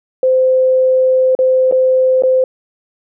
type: tone with dropouts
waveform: sine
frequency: 517 Hz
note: C5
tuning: 21 cents flat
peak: -8 dBFS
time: 0.23-2.44 s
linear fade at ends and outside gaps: 2 ms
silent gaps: 1.351-1.389 / 1.713-1.723 / 2.223-2.235 s
effects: none